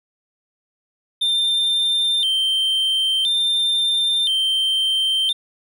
triangle tone with vibrato, 3354 Hz, G#7, 16 cents sharp, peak -15 dBFS, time 1.21-5.33 s, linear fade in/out 10 ms, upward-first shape square, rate 0.49 Hz, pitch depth 120 cents each way, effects none

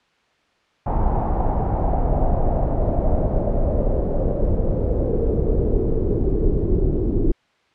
brown noise with low-pass filter sweep, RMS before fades -19 dBFS, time 0.86-7.32 s, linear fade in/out 5 ms, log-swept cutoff 880 to 350 Hz, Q 4, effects white hiss -61 dBFS RMS until 7.74 s + low-pass 3000 Hz 12 dB/octave

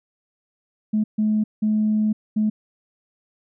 sine tone bursts at uneven times, 214.3 Hz, A3, 45 cents flat, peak -16 dBFS, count 4, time 0.93-1.04 / 1.18-1.44 / 1.62-2.13 / 2.36-2.5 s, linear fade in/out 10 ms, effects tanh soft clip ceiling -12 dBFS

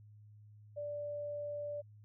sine tone, 585 Hz, D5, 7 cents flat, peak -38 dBFS, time 0.76-1.82 s, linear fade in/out 20 ms, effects added 105 Hz sine -55 dBFS peak until 2.04 s

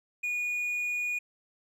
triangle tone, 2451 Hz, D#7, 27 cents flat, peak -27 dBFS, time 0.23-1.19 s, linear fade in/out 10 ms, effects none

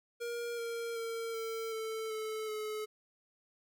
square tone with pitch steps, 472.4 / 464.8 / 457.4 / 450 / 442.8 / 435.7 / 428.7 Hz, A#4 / A#4 / A#4 / A4 / A4 / A4 / A4, +23 / -5 / -33 / +39 / +11 / -17 / -45 cents, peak -37 dBFS, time 0.2-2.86 s, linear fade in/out 20 ms, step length 380 ms, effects none

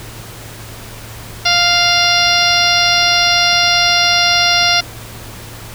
harmonic tone, 698.5 Hz, F5, in tune, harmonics 1 / 2 / 3 / 4 / 5 / 6 / 7 / 8, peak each -18 / -18 / -18 / -18 / -18 / -18 / -18 / -18 dBFS, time 1.45-4.81 s, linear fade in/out 10 ms, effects added 111 Hz sine -34 dBFS peak until 5.74 s + pink hiss -33 dBFS RMS until 5.74 s

